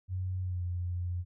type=tone with pitch glide; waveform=sine; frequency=92.5 to 88.68 Hz; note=F#2 to F2; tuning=0 to +27 cents; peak=-31 dBFS; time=0.08-1.25 s; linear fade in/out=50 ms; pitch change=-73 cents; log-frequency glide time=0.41-0.62 s; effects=none